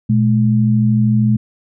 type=tone pair together; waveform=sine; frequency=119.83 / 212.9 Hz; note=A#2 / G#3; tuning=+48 / +43 cents; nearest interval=minor seventh; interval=995 cents; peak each=-13 dBFS; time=0.09-1.37 s; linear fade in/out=10 ms; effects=none

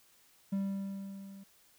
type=tone with level ramp; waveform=triangle; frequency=196 Hz; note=G3; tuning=in tune; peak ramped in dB=-27 to -46 dBFS; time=0.52-1.44 s; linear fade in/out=10 ms; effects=white hiss -65 dBFS RMS until 1.78 s

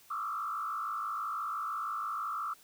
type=tone with frequency modulation; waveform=sine; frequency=1244.5 Hz; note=D#6; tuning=in tune; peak=-33 dBFS; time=0.1-2.54 s; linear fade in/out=10 ms; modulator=53 Hz; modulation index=2.1; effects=white hiss -60 dBFS RMS until 2.63 s

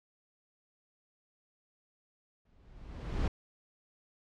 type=noise with exponential growth; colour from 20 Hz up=brown; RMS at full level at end=-28 dBFS; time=2.45-3.28 s; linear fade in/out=5 ms; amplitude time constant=180 ms; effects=low-pass 5000 Hz 12 dB/octave

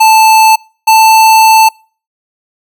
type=tone pair in turn; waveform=square; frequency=880 / 883.6 Hz; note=A5 / A5; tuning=0 / +7 cents; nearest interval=unison; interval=7 cents; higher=second; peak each=-3 dBFS; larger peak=neither; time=0-0.56 / 0.87-1.69 s; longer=second; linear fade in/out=10 ms; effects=noise-tail reverb RT60 0.4 s tail -26 dB re dry

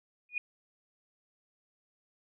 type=tone with exponential growth; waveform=sine; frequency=2457 Hz; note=D#7; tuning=22 cents flat; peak=-26 dBFS; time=0.29-0.38 s; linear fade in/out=2 ms; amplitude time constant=19 ms; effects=none

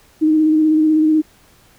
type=tone with vibrato; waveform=sine; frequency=311.1 Hz; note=D#4; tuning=in tune; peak=-10 dBFS; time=0.21-1.22 s; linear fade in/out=20 ms; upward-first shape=square; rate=16 Hz; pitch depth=19 cents each way; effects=pink hiss -51 dBFS RMS until 1.78 s

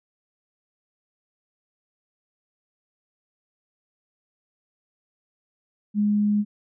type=tone; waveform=sine; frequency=207.7 Hz; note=G#3; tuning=in tune; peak=-18 dBFS; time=5.94-6.45 s; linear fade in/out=50 ms; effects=none

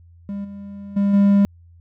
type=tone with level steps; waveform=triangle; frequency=200.3 Hz; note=G3; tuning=38 cents sharp; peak=-23 / -30 / -13 / -9 dBFS; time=0.29-1.45 s; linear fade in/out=0 ms; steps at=0.44 / 0.96 / 1.13 s; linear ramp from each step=10 ms; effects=added 85 Hz sine -45 dBFS peak until 1.8 s

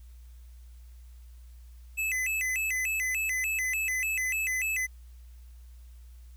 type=tone with vibrato; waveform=square; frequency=2296 Hz; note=D7; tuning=40 cents flat; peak=-28 dBFS; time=1.97-4.87 s; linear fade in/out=20 ms; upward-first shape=square; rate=3.4 Hz; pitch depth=220 cents each way; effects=added 60 Hz sine -46 dBFS peak until 6.36 s + white hiss -66 dBFS RMS until 6.36 s

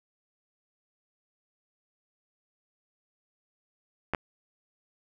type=clicks; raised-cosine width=0.5 ms; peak=-13 dBFS; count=2; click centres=4.136 / 4.148 s; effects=none

